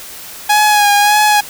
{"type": "tone with vibrato", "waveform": "sawtooth", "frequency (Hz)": 830.6, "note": "G#5", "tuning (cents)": 0, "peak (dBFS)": -4, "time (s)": [0.49, 1.41], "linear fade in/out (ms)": 10, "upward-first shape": "sine", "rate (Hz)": 1.7, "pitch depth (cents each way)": 32, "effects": ["white hiss -31 dBFS RMS until 1.49 s"]}